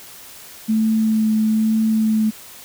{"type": "tone with vibrato", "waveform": "sine", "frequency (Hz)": 218.9, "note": "A3", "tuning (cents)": -9, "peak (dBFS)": -14, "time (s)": [0.68, 2.31], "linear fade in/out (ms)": 20, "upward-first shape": "triangle", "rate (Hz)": 1.1, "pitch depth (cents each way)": 15, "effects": ["white hiss -40 dBFS RMS until 2.64 s"]}